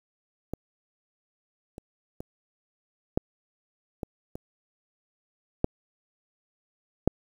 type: clicks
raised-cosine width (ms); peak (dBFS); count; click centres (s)
2; -18 / -27 / -23 / -9 / -18 / -23 / -8 / -6; 8; 0.536 / 1.781 / 2.205 / 3.175 / 4.032 / 4.355 / 5.644 / 7.076
effects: 8-bit

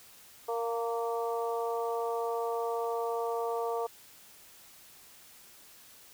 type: harmonic tone with a mistuned harmonic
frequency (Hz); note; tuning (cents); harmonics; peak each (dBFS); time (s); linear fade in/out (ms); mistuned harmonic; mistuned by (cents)
232; A#3; -8; 2 / 3 / 4 / 5; -32 / -36 / -38 / -40; 0.48-3.87; 10; 4; -20
effects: white hiss -55 dBFS RMS until 6.13 s

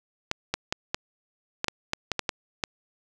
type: clicks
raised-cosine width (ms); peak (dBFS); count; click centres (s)
0.2; -8; 11; 0.314 / 0.54 / 0.725 / 0.945 / 1.644 / 1.683 / 1.934 / 2.117 / 2.193 / 2.292 / 2.638
effects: none

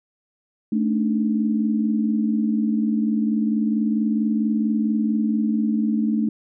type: tone cluster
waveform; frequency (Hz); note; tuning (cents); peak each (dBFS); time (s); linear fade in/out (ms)
sine; 219.1 / 283.4 / 303.7; A3 / C#4 / D#4; -7 / +38 / -42; -19 / -27 / -27; 0.72-6.29; 5
effects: none

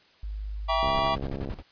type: tone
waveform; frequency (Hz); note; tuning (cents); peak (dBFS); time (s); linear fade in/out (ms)
sine; 51.5; G#1; -14; -31; 0.23-0.88; 5
type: chord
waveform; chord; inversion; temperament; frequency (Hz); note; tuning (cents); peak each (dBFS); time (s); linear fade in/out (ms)
square; E diminished seventh; none; just; 659.3 / 791.1 / 949.3 / 1139.2; E5 / G5 / Bb5 / Db6; 0 / +16 / +31 / +47; -29 / -31 / -31 / -28; 0.68-1.16; 20
type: click train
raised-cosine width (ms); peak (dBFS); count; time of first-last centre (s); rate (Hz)
2; -22; 46; 0.83-1.489; 68.3
type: noise with tremolo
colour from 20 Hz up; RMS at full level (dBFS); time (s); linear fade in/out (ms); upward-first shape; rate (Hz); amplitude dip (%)
brown; -33; 0.86-1.63; 50; square; 11; 80
effects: white hiss -59 dBFS RMS until 1.71 s + resampled to 11025 Hz

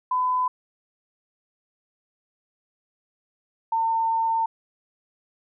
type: tone pair in turn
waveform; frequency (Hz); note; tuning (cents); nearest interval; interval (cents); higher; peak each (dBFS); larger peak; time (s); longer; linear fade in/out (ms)
sine; 1007 / 904.3; B5 / A5; +33 / +47; major second; 186; first; -20; neither; 0.11-0.48 / 3.72-4.46; second; 5
effects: none

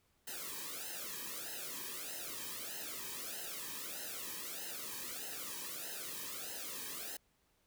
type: noise with flanger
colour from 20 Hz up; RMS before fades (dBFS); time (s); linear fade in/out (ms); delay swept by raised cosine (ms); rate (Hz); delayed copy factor
white; -44; 0.27-7.17; 5; 0.86 to 1.45; 1.6; -1
effects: pink hiss -75 dBFS RMS until 7.66 s

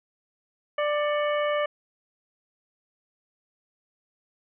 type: harmonic tone with a mistuned harmonic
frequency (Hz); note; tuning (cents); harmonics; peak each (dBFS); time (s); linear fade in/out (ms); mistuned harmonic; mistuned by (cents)
591; D5; +11; 1 / 2 / 3 / 4 / 5; -24 / -30 / -34 / -36 / -38; 0.78-1.66; 5; 4; -100
effects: none

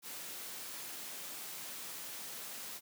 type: noise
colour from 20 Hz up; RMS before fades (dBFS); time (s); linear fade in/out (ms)
white; -45; 0.02-2.81; 50
effects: high-pass 150 Hz 12 dB/octave

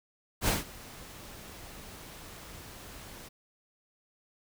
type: noise with ADSR envelope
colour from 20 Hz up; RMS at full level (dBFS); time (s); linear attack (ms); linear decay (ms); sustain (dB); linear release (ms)
pink; -26; 0.41-3.29; 66; 160; -21; 13
effects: none

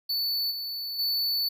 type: tone with level steps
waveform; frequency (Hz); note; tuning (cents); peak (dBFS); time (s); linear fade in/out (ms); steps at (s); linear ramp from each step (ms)
square; 4478; C#8; +17; -26 / -32 / -25; 0.09-1.49; 10; 0.5 / 0.98; 20
effects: none

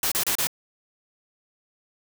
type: noise bursts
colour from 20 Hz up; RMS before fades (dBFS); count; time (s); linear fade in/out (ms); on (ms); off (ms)
white; -24; 4; 0.03-0.471; 2; 87; 31
effects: none

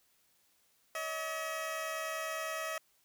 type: tone pair together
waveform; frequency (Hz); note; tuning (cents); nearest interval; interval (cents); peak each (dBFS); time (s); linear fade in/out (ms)
15% pulse; 569.3 / 639; C#5 / D#5; +46 / +46; major second; 200; -38 / -30; 0.95-2.78; 2
effects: white hiss -71 dBFS RMS until 3.04 s

